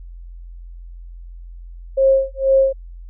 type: tone with tremolo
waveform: sine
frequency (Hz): 537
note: C5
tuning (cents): +45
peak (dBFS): -9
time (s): 1.97-2.73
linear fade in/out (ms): 10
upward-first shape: sine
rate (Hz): 2.1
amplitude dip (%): 100
effects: added 43 Hz sine -33 dBFS peak until 3.09 s